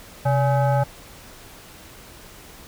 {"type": "tone with frequency modulation", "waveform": "sine", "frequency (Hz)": 131.5, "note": "C3", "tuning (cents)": 9, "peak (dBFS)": -16, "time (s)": [0.25, 0.84], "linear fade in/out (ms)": 10, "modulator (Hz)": 704, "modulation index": 1, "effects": ["pink hiss -44 dBFS RMS until 2.67 s"]}